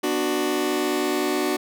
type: chord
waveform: sawtooth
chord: B minor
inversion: none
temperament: just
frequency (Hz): 246.9 / 296.3 / 370.4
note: B3 / D4 / F#4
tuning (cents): 0 / +15 / +2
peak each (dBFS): -26 / -21 / -20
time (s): 0.03-1.57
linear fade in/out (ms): 10
effects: none